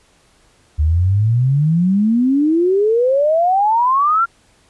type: exponential sweep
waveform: sine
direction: up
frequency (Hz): 73 to 1400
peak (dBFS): -11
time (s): 0.78-4.26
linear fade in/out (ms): 20
effects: pink hiss -54 dBFS RMS until 4.69 s + resampled to 24000 Hz